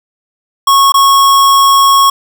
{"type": "tone with dropouts", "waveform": "square", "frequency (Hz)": 1100, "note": "C#6", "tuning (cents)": -14, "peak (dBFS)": -5, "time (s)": [0.67, 2.1], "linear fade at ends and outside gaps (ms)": 5, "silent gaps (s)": [0.921, 0.941], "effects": []}